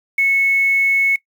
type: tone with quantisation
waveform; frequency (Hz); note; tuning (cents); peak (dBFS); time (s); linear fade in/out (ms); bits
sine; 2200; C#7; -14; -12; 0.18-1.16; 5; 6
effects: noise-tail reverb RT60 0.1 s tail -20 dB re dry